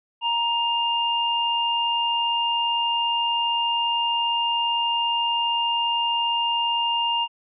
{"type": "tone pair together", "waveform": "sine", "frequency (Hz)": [937.5, 2811], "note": ["A#5", "F7"], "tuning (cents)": [10, 11], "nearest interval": "octave + perfect fifth", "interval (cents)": 1901, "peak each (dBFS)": -23, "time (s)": [0.21, 7.28], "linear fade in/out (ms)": 50, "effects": []}